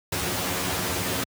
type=noise with comb filter; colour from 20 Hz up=pink; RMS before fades=-27 dBFS; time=0.12-1.24 s; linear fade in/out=5 ms; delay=11 ms; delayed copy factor=+0.85; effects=high-pass 80 Hz 12 dB/octave